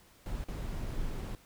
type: noise with dropouts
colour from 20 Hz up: brown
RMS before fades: -36 dBFS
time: 0.26-1.35 s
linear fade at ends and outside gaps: 1 ms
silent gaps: 0.441-0.485 s
effects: pink hiss -61 dBFS RMS until 1.45 s